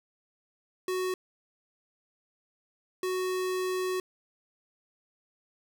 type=tone bursts at uneven times; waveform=square; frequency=370 Hz; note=F#4; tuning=in tune; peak=-29 dBFS; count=2; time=0.88-1.14 / 3.03-4 s; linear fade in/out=2 ms; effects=none